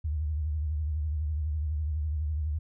sine tone with vibrato, 76.1 Hz, D#2, 38 cents flat, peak -27 dBFS, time 0.04-2.59 s, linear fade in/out 10 ms, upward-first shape triangle, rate 12 Hz, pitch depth 120 cents each way, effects none

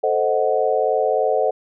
sine chord, A diminished seventh, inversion none, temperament equal, 440 / 523.3 / 622.3 / 740 Hz, A4 / C5 / Eb5 / Gb5, 0 / 0 / 0 / 0 cents, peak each -21 / -21 / -22 / -22 dBFS, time 0.03-1.51 s, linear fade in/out 10 ms, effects none

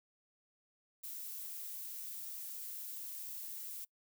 violet noise, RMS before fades -45 dBFS, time 1.03-3.85 s, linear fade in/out 10 ms, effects noise-tail reverb RT60 0.1 s tail -23 dB re dry

